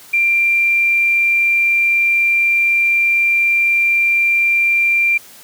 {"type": "tone", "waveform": "sine", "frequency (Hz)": 2372, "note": "D7", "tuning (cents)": 17, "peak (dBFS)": -11, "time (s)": [0.13, 5.18], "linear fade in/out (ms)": 10, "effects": ["white hiss -41 dBFS RMS until 5.43 s", "high-pass 80 Hz 12 dB/octave"]}